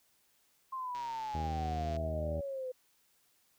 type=exponential sweep; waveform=sine; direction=down; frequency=1064 to 503 Hz; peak=-36 dBFS; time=0.72-2.72 s; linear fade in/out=10 ms
type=click train; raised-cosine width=0.2 ms; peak=-33 dBFS; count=133; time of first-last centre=0.95-1.965 s; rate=130 Hz
type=harmonic tone; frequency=78.8 Hz; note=D#2; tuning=23 cents sharp; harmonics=1 / 2 / 3 / 4 / 5 / 6 / 7 / 8 / 9 / 10; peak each=-36 / -42 / -46 / -48 / -50 / -52 / -53 / -54 / -55 / -56 dBFS; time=1.34-2.41 s; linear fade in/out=10 ms
effects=white hiss -71 dBFS RMS until 3.58 s